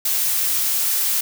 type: noise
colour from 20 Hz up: blue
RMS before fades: -20 dBFS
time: 0.05-1.21 s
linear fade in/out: 5 ms
effects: none